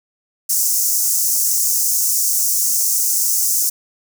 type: high-pass noise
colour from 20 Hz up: pink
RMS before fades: -17 dBFS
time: 0.49-3.7 s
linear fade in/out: 10 ms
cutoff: 5700 Hz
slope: 48 dB/octave
effects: none